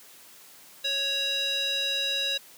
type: tone with band-pass filter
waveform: square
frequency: 554.4 Hz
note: C#5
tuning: in tune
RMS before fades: -28 dBFS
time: 0.84-2.38 s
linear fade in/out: 10 ms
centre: 3700 Hz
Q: 4.6
effects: white hiss -51 dBFS RMS until 2.57 s + high-pass 150 Hz 12 dB/octave